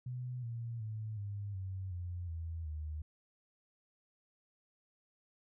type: tone with pitch steps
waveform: sine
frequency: 124.9 / 116.54 / 108.73 / 101.45 / 94.66 / 88.32 / 82.4 / 76.88 Hz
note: B2 / A#2 / A2 / G#2 / F#2 / F2 / E2 / D#2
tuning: +20 / 0 / -20 / -40 / +40 / +20 / 0 / -20 cents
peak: -38 dBFS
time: 0.06-3.02 s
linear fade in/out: 5 ms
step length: 370 ms
effects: none